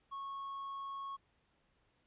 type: tone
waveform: triangle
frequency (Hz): 1100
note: C#6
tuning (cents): -14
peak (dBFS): -39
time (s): 0.11-1.17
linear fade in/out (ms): 20
effects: pink hiss -75 dBFS RMS until 2.06 s + resampled to 8000 Hz